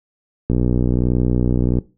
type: click train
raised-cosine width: 3 ms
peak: -5 dBFS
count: 80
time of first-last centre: 0.5-1.787 s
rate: 61.4 Hz
effects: noise-tail reverb RT60 0.3 s tail -19 dB re dry